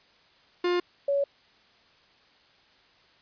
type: tone pair in turn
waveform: 45% pulse / sine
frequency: 354.2 / 562.3 Hz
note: F4 / C#5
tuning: +24 / +25 cents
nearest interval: minor sixth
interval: 801 cents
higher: second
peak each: -23 / -22 dBFS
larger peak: second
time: 0.64-0.8 / 1.08-1.24 s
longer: neither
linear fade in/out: 5 ms
effects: white hiss -60 dBFS RMS until 3.21 s + resampled to 11025 Hz